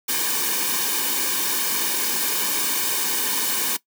white noise with comb filter, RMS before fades -23 dBFS, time 0.08-3.77 s, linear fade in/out 10 ms, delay 1.5 ms, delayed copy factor -0.8, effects noise-tail reverb RT60 0.1 s tail -19 dB re dry + high-pass 200 Hz 12 dB/octave

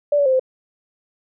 sine tone with pitch steps, 583 / 570 / 523 / 518 Hz, D5 / C#5 / C5 / C5, -13 / +48 / -1 / -17 cents, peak -13 dBFS, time 0.12-0.396 s, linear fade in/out 5 ms, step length 69 ms, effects none

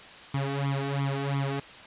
sawtooth tone with flanger, 138.8 Hz, C#3, 3 cents sharp, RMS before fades -29 dBFS, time 0.34-1.6 s, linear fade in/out 5 ms, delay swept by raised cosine 0.89 to 2.69 ms, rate 2.9 Hz, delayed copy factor +0.95, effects white hiss -46 dBFS RMS until 1.86 s + resampled to 8000 Hz

